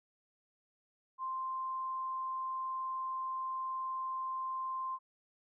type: tone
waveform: sine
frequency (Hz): 1046.5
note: C6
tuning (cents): 0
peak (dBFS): -35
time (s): 1.18-4.99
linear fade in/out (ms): 50
effects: none